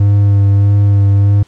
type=tone with vibrato; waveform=triangle; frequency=100.6 Hz; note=G2; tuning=45 cents sharp; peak=-4 dBFS; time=0-1.43 s; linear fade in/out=5 ms; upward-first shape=sine; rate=1.6 Hz; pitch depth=16 cents each way; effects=pink hiss -49 dBFS RMS until 1.47 s + low-pass 7000 Hz 12 dB/octave